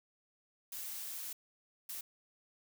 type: noise bursts at uneven times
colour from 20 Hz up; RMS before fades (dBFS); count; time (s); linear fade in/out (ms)
blue; -43; 2; 0.72-1.33 / 1.89-2.01; 5
effects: none